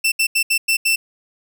sawtooth tone bursts at uneven times, 2678 Hz, E7, 27 cents sharp, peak -11 dBFS, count 6, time 0.04-0.12 / 0.19-0.27 / 0.35-0.43 / 0.5-0.58 / 0.68-0.77 / 0.85-0.96 s, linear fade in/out 10 ms, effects none

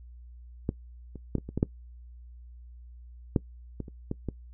clicks, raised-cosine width 3 ms, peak -14 / -28 / -13 / -21 / -25 / -16 / -9 / -9 / -21 / -30 / -17 / -18 dBFS, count 12, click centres 0.691 / 1.157 / 1.353 / 1.383 / 1.49 / 1.576 / 1.629 / 3.362 / 3.803 / 3.882 / 4.114 / 4.287 s, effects noise-tail reverb RT60 0.1 s tail -21 dB re dry + added 60 Hz sine -45 dBFS peak until 4.53 s

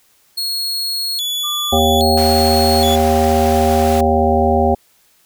40% pulse tone with vibrato, 3843 Hz, B7, 48 cents flat, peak -17 dBFS, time 0.37-2.96 s, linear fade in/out 10 ms, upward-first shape square, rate 0.61 Hz, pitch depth 200 cents each way
sine tone, 1193 Hz, D6, 27 cents sharp, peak -25 dBFS, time 1.43-1.79 s, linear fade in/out 20 ms
harmonic tone, 78.8 Hz, D#2, 23 cents sharp, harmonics 1 / 3 / 5 / 7 / 9 / 10, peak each -18 / -18 / -18 / -18 / -18 / -18 dBFS, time 1.72-4.75 s, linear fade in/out 10 ms
pink high-pass noise, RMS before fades -28 dBFS, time 2.17-4.01 s, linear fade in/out 5 ms, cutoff 670 Hz, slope 96 dB/octave
effects white hiss -55 dBFS RMS until 5.25 s

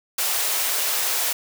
white high-pass noise, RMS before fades -23 dBFS, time 0.18-1.33 s, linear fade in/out 5 ms, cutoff 440 Hz, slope 24 dB/octave, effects none

